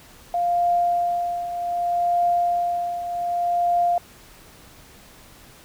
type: tone with tremolo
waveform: sine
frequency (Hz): 699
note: F5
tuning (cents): +1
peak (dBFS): -16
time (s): 0.34-3.98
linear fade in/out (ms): 2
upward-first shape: triangle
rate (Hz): 0.65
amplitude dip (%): 70
effects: pink hiss -48 dBFS RMS until 5.64 s

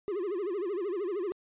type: tone with vibrato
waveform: triangle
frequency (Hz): 380.5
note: F#4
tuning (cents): +48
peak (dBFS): -28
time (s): 0.08-1.32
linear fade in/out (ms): 0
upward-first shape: sine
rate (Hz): 13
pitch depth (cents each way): 190
effects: resampled to 8000 Hz

